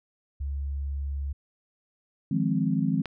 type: tone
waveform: sine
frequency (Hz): 69.9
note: C#2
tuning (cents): +15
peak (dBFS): -28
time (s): 0.4-1.33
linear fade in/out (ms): 10
type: chord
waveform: sine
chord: F minor seventh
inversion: third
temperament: equal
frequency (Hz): 155.56 / 174.61 / 207.7 / 261.6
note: Eb3 / F3 / Ab3 / C4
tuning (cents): 0 / 0 / 0 / 0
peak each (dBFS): -28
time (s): 2.31-3.02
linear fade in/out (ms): 5
type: click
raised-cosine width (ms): 0.3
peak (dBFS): -19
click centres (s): 3.057
effects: none